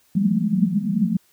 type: band-pass noise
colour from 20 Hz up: white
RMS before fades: -20 dBFS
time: 0.15-1.17 s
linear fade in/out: 5 ms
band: 170 to 220 Hz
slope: 96 dB/octave
effects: white hiss -60 dBFS RMS until 1.32 s